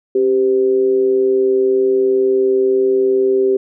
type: tone with amplitude modulation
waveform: sine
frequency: 390.5 Hz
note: G4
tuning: 7 cents flat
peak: -8 dBFS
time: 0.15-3.57 s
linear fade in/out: 5 ms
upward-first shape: sine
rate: 120 Hz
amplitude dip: 60%
effects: none